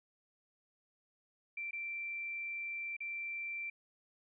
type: tone with dropouts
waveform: sine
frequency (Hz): 2349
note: D7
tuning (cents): 0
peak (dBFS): -38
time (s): 1.57-3.7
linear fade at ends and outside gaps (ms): 5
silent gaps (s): 1.71-1.73 / 2.967-3.004
effects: none